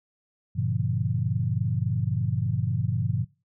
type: chord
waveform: sine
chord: G diminished seventh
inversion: none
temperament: just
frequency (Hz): 98 / 117.6 / 141.12 / 169.34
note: G2 / Bb2 / Db3 / Fb3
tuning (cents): 0 / +16 / +31 / +47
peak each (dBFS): -29 / -27 / -29 / -32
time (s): 0.55-3.25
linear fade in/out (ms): 20
effects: noise-tail reverb RT60 0.3 s tail -20 dB re dry